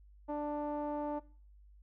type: tone with low-pass filter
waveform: sawtooth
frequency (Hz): 295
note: D4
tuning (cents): +8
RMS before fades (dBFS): -37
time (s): 0.28-1.2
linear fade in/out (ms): 20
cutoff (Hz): 790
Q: 3.5
effects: noise-tail reverb RT60 0.4 s tail -19 dB re dry + added 50 Hz sine -56 dBFS peak until 1.82 s